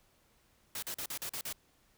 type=noise bursts; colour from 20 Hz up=white; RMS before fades=-39 dBFS; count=7; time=0.75-1.527 s; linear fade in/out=2 ms; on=75 ms; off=42 ms; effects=pink hiss -69 dBFS RMS until 1.97 s